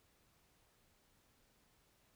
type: silence
effects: pink hiss -73 dBFS RMS until 2.15 s